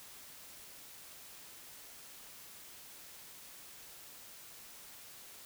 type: silence
effects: white hiss -53 dBFS RMS until 5.45 s